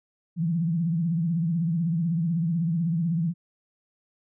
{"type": "tone with vibrato", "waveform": "sine", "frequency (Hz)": 167, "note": "E3", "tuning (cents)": 23, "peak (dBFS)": -22, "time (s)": [0.36, 3.34], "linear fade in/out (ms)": 50, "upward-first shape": "triangle", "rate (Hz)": 16, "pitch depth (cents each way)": 140, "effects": []}